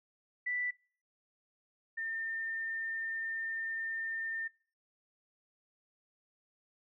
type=tone pair in turn; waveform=sine; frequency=1975 / 1807.3 Hz; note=B6 / A6; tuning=0 / +46 cents; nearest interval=major second; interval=154 cents; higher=first; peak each=-32 / -35 dBFS; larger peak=first; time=0.46-0.71 / 1.97-4.48 s; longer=second; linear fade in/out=10 ms; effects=noise-tail reverb RT60 0.5 s tail -25 dB re dry